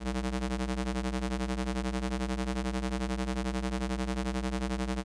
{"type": "ring-modulated tone", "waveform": "sawtooth", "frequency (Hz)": 127, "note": "B2", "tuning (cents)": 49, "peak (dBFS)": -23, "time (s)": [0, 5.04], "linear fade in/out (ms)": 50, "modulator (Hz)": 69.1, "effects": ["resampled to 22050 Hz"]}